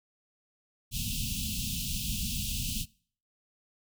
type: band-stop noise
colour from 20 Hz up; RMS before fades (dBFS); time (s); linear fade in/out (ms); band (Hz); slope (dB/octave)
pink; -33; 0.91-2.86; 50; 250 to 2600; 96
effects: noise-tail reverb RT60 0.5 s tail -23 dB re dry